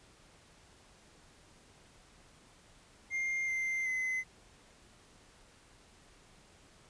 triangle tone with pitch steps, 2112 / 2089 / 2043 Hz, C7 / C7 / C7, +16 / -3 / -42 cents, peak -30 dBFS, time 3.1-4.24 s, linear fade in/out 50 ms, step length 380 ms, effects pink hiss -61 dBFS RMS until 6.89 s + resampled to 22050 Hz

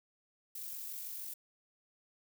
violet noise with amplitude modulation, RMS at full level -42 dBFS, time 0.55-1.34 s, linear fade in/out 5 ms, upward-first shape sine, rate 46.7 Hz, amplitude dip 30%, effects none

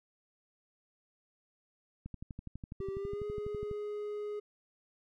click train, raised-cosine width 5 ms, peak -30 dBFS, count 21, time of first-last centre 2.06-3.713 s, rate 12.1 Hz
triangle tone with pitch glide, 389.1 to 417 Hz, G4 to G#4, -13 to +7 cents, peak -34 dBFS, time 2.8-4.4 s, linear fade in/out 10 ms, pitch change +120 cents, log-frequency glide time 2.93-3.25 s
effects none

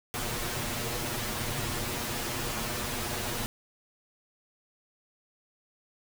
pink noise with comb filter, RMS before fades -33 dBFS, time 0.14-3.46 s, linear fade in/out 0 ms, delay 8.4 ms, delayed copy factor +1, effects none

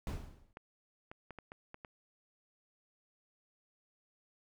brown noise with exponential decay, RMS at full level -33 dBFS, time 0.07-0.53 s, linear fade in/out 1 ms, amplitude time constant 99 ms
clicks, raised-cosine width 0.5 ms, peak -32 dBFS, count 7, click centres 0.571 / 1.115 / 1.307 / 1.387 / 1.519 / 1.744 / 1.848 s
effects none

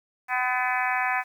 harmonic tone with a mistuned harmonic, 252.3 Hz, B3, 37 cents sharp, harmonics 3 / 4 / 5 / 6 / 7 / 8 / 9 / 10, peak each -28 / -30 / -34 / -33 / -29 / -33 / -33 / -35 dBFS, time 0.28-1.24 s, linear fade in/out 50 ms, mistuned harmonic 7, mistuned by -22 cents, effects 9-bit

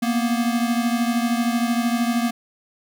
square beating tone pair, 233.1 / 246.1 Hz, A#3 / B3, 0 / -6 cents, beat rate 13 Hz, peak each -21 / -25 dBFS, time 0.02-2.31 s, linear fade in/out 10 ms, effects none

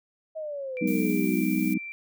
sine exponential sweep, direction down, 643 to 348.9 Hz, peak -31 dBFS, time 0.35-1.43 s, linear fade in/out 20 ms
sine tone, 2349 Hz, D7, in tune, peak -35 dBFS, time 0.77-1.92 s, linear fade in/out 0 ms
sine chord, G# minor seventh, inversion third, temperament just, 186.89 / 207.7 / 249.2 / 311.5 Hz, F#3 / G#3 / B3 / D#4, +18 / 0 / +16 / +2 cents, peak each -28 / -30 / -28 / -27 dBFS, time 0.81-1.78 s, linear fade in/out 10 ms
violet noise, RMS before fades -39 dBFS, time 0.87-1.74 s, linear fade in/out 5 ms
effects none

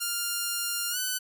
5% pulse tone with pitch glide, 1401 to 1501.6 Hz, F6 to F#6, +5 to +25 cents, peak -17 dBFS, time 0-1.19 s, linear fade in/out 20 ms, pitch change +120 cents, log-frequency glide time 0.9-0.98 s, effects none

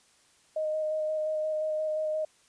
sine tone with vibrato, 620 Hz, D#5, 6 cents flat, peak -27 dBFS, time 0.56-2.25 s, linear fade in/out 5 ms, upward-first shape square, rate 5.7 Hz, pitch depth 11 cents each way, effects white hiss -63 dBFS RMS until 2.48 s + resampled to 22050 Hz

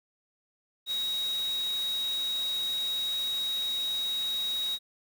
sine tone in noise, 3800 Hz, A#7, 33 cents sharp, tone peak -28 dBFS, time 0.86-4.79 s, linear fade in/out 50 ms, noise white, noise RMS -43 dBFS, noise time 0.86-4.79 s, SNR +12 dB, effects none

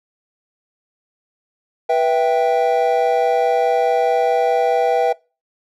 triangle chord, E minor, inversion second, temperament equal with one note detuned, 488.8 / 659.3 / 784 Hz, B4 / E5 / G5, -18 / 0 / 0 cents, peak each -16 dBFS, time 1.89-5.13 s, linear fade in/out 10 ms, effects noise-tail reverb RT60 0.3 s tail -23 dB re dry

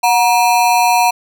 square ring-modulated tone, 840 Hz, G#5, 19 cents sharp, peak -7 dBFS, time 0.03-1.11 s, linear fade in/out 10 ms, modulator 109 Hz, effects none

